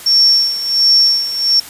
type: tone with tremolo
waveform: sine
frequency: 5470 Hz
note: F8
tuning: 37 cents flat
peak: -6 dBFS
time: 0.06-1.6 s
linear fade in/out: 5 ms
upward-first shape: sine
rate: 1.4 Hz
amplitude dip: 75%
effects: white hiss -33 dBFS RMS until 1.69 s + resampled to 32000 Hz